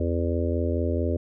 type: harmonic tone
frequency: 84.5 Hz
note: E2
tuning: 43 cents sharp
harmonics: 1 / 3 / 4 / 5 / 6 / 7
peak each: -25 / -30 / -31 / -32 / -33 / -33 dBFS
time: 0-1.17 s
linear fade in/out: 5 ms
effects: none